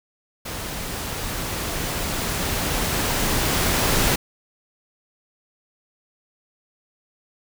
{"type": "noise with level ramp", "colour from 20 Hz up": "pink", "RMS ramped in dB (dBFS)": [-31, -19], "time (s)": [0.45, 4.16], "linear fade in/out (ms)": 10, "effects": []}